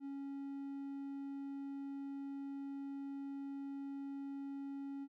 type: tone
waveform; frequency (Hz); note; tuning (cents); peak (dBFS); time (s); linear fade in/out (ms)
triangle; 277.2; C#4; 0; -40; 0-5.08; 50
effects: none